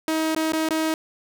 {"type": "tone with dropouts", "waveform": "sawtooth", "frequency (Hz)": 317.4, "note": "D#4", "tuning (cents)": 35, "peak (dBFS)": -17, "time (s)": [0.08, 0.94], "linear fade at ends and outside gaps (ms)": 1, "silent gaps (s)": [[0.349, 0.362], [0.522, 0.533], [0.688, 0.707]], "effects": []}